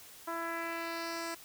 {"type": "tone with low-pass filter sweep", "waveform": "10% pulse", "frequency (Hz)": 333.4, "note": "E4", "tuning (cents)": 20, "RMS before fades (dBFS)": -38, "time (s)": [0.27, 1.35], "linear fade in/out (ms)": 10, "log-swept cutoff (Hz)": [1200, 8700], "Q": 1.7, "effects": ["white hiss -53 dBFS RMS until 1.44 s"]}